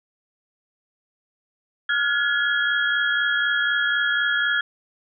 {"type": "tone cluster", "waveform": "sine", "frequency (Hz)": [1408, 1472, 1696, 3282], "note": ["F6", "F#6", "G#6", "G#7"], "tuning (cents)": [14, -9, 36, -21], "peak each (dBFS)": [-23, -29, -22, -28], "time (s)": [1.89, 4.61], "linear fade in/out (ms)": 5, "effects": []}